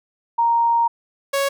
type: tone pair in turn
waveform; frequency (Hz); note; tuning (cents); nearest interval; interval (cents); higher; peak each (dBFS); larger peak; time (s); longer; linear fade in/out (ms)
sine / sawtooth; 932.3 / 554.3; A#5 / C#5; 0 / 0; major sixth; 900; first; -14; neither; 0.38-0.88 / 1.33-1.49; first; 10
effects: none